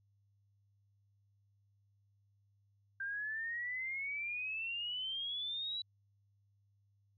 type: exponential sweep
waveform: sine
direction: up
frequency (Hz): 1575 to 3951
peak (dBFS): -37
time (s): 3-5.82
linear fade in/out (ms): 5
effects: added 100 Hz sine -70 dBFS peak until 7.17 s

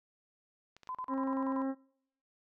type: clicks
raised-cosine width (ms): 0.2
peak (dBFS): -36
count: 3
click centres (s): 0.766 / 0.833 / 0.873
type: tone bursts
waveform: sine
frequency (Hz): 1018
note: C6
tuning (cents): -48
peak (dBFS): -36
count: 8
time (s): 0.89-1.619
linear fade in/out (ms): 0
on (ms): 57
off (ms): 39
type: harmonic tone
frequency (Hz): 268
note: C4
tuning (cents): +42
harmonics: 1 / 2 / 3 / 4 / 5 / 6 / 7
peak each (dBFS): -32 / -40 / -46 / -50 / -51 / -56 / -59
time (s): 1.08-1.75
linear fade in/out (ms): 50
effects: noise-tail reverb RT60 0.7 s tail -25 dB re dry

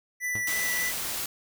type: tone with vibrato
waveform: square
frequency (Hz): 1975.5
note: B6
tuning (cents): 0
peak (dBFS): -28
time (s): 0.2-0.93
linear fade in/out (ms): 50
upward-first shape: sine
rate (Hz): 3.3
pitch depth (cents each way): 9
type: tone with exponential decay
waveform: sawtooth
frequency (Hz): 109.1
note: A2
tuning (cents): -14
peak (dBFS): -29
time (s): 0.35-0.49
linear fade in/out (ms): 0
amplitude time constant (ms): 30
type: noise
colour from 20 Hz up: white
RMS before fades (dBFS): -32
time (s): 0.47-1.26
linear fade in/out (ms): 2
effects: none

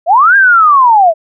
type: linear two-way sweep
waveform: sine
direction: up then down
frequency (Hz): 620 to 1629 to 620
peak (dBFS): -3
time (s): 0.06-1.14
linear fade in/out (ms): 50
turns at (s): 0.36
effects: none

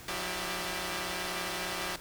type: tone cluster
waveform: 5% pulse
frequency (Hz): 180.9 / 326.5 / 394.1 / 590 / 670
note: F#3 / E4 / G4 / D5 / E5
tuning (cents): -39 / -17 / +9 / +8 / +28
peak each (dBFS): -27 / -28 / -28 / -31 / -33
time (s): 0.08-1.96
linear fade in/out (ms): 2
effects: pink hiss -48 dBFS RMS until 2 s

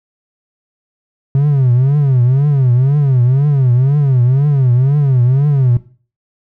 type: tone with vibrato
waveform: triangle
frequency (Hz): 133.8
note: C3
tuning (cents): +39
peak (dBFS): -5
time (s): 1.35-5.77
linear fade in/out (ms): 2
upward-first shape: triangle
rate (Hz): 2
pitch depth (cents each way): 200
effects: noise-tail reverb RT60 0.4 s tail -18 dB re dry + tanh soft clip ceiling -2 dBFS

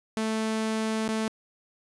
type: tone with dropouts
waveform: sawtooth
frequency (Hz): 220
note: A3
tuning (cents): 0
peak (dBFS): -22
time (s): 0.17-1.28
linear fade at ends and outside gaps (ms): 0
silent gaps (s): 1.08-1.088
effects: resampled to 24000 Hz + 10-bit

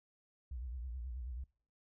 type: tone with vibrato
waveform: sine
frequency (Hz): 61.74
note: B1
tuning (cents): 0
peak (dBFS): -40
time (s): 0.51-1.44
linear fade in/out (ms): 5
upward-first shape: sine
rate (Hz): 9.3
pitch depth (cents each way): 150
effects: noise-tail reverb RT60 0.5 s tail -24 dB re dry

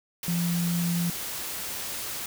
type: tone in noise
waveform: sine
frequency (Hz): 172.2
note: F3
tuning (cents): -24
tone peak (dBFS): -24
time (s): 0.28-1.1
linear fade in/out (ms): 2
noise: white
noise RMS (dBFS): -34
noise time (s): 0.23-2.26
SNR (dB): +7
effects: none

